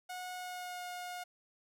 sawtooth tone with pitch glide, 729 to 717.7 Hz, F#5 to F5, -26 to +47 cents, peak -37 dBFS, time 0.09-1.24 s, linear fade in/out 10 ms, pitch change -27 cents, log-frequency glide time 0.34-0.83 s, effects none

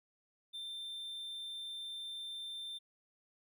triangle tone, 3574 Hz, A7, 26 cents sharp, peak -40 dBFS, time 0.53-2.79 s, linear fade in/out 20 ms, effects none

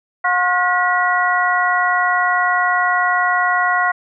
harmonic tone with a mistuned harmonic, 360 Hz, F#4, 47 cents flat, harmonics 2 / 3 / 4 / 5, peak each -19 / -19 / -19 / -19 dBFS, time 0.24-3.92 s, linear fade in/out 10 ms, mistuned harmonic 5, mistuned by +120 cents, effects none

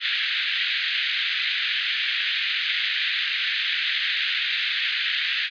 white band-pass noise, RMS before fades -25 dBFS, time 0-5.5 s, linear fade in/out 50 ms, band 1600 to 3900 Hz, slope 48 dB/octave, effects resampled to 11025 Hz

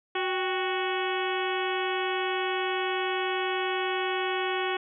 harmonic tone with a mistuned harmonic, 370 Hz, F#4, in tune, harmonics 1 / 2 / 3 / 4 / 5 / 6 / 7 / 8 / 9, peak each -30 / -33 / -35 / -36 / -37 / -38 / -38 / -39 / -40 dBFS, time 0.15-4.77 s, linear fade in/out 5 ms, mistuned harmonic 2, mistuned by +90 cents, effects none

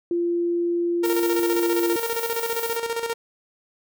sine tone, 344.8 Hz, F4, 22 cents flat, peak -20 dBFS, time 0.11-1.96 s, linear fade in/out 2 ms
sawtooth tone with tremolo, 462.3 Hz, A#4, 14 cents flat, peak -19 dBFS, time 1.03-3.14 s, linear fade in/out 10 ms, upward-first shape square, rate 15 Hz, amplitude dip 60%
violet noise, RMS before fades -32 dBFS, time 1.05-2.77 s, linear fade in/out 0 ms
effects none

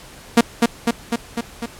sawtooth tone with echo, 234.1 Hz, A#3, 8 cents sharp, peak -4 dBFS, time 0.37-0.41 s, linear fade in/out 5 ms, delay 250 ms, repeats 5, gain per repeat -3 dB, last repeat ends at 1.66 s, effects pink hiss -41 dBFS RMS until 1.79 s + low-pass 12000 Hz 12 dB/octave

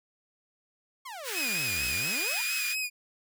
sawtooth exponential two-way sweep, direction down then up, 1126 to 56.9 to 1031 Hz, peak -35 dBFS, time 1.05-2.42 s, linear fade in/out 10 ms, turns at 1.87 s
pink high-pass noise, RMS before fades -36 dBFS, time 1.23-2.76 s, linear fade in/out 50 ms, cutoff 1400 Hz, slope 48 dB/octave
sawtooth tone with vibrato, 2489 Hz, D#7, in tune, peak -26 dBFS, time 1.33-2.9 s, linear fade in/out 50 ms, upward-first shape sine, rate 4.3 Hz, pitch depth 46 cents each way
effects none

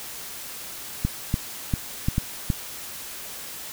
clicks, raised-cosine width 5 ms, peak -9 dBFS, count 6, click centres 1.05 / 1.341 / 1.738 / 2.085 / 2.181 / 2.502 s, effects white hiss -37 dBFS RMS until 3.72 s

